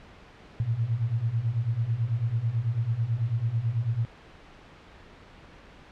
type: beating tone pair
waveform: sine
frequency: 110 / 119.1 Hz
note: A2 / A#2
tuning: 0 / +38 cents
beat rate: 9.1 Hz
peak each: -29 / -26 dBFS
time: 0.6-4.05 s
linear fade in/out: 0 ms
effects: pink hiss -50 dBFS RMS until 5.91 s + low-pass 3000 Hz 12 dB/octave